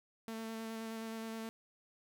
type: tone with vibrato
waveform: sawtooth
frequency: 223.8 Hz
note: A3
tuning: 30 cents sharp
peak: -37 dBFS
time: 0.28-1.49 s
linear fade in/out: 0 ms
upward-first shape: square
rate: 9.5 Hz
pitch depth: 9 cents each way
effects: none